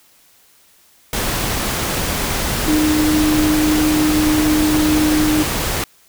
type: tone in noise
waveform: sine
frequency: 305.9 Hz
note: D#4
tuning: 29 cents flat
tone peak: -13 dBFS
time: 2.68-5.43 s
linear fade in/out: 2 ms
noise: pink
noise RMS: -20 dBFS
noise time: 1.13-5.84 s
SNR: +4 dB
effects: white hiss -52 dBFS RMS until 6.08 s